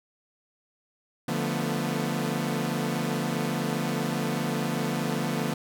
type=chord; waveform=sawtooth; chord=B half-diminished seventh; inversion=first; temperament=equal with one note detuned; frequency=146.83 / 174.61 / 222 / 246.9 Hz; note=D3 / F3 / A3 / B3; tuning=0 / 0 / +16 / 0 cents; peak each=-28 dBFS; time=1.28-5.54 s; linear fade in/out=5 ms; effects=none